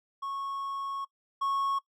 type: tone pair in turn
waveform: triangle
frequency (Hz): 1100 / 1100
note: C#6 / C#6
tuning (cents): -14 / -14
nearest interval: unison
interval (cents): 0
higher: neither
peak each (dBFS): -31 / -25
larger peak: second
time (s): 0.22-1.05 / 1.41-1.79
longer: first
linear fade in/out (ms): 10
effects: noise-tail reverb RT60 0.1 s tail -21 dB re dry